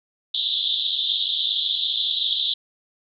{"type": "band-pass noise", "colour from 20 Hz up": "white", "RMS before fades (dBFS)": -24, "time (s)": [0.34, 2.54], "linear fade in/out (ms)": 5, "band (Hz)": [3300, 3800], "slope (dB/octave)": 96, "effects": []}